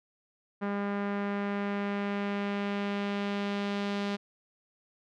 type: tone with low-pass filter sweep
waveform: sawtooth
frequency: 201.8 Hz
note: G#3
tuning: 49 cents flat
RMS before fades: -32 dBFS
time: 0.61-4.17 s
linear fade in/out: 20 ms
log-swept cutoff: 1600 to 4000 Hz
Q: 1.3
effects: none